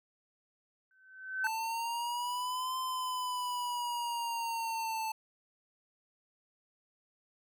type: tone with exponential growth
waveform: sine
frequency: 1530 Hz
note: G6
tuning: 42 cents flat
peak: -27 dBFS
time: 0.91-1.47 s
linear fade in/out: 1 ms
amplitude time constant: 120 ms
type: linear two-way sweep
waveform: square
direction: up then down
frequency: 880 to 1034 to 880 Hz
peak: -34 dBFS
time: 1.44-5.12 s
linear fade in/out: 5 ms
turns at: 2.77 s
effects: none